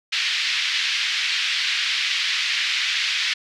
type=band-pass noise; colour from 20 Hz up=pink; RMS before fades=-23 dBFS; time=0.12-3.34 s; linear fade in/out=10 ms; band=2000 to 4600 Hz; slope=24 dB/octave; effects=none